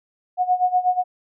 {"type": "tone with tremolo", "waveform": "sine", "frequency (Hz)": 729, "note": "F#5", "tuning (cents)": -26, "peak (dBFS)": -13, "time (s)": [0.37, 1.04], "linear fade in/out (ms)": 50, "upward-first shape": "sine", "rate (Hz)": 8.2, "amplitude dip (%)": 85, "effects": []}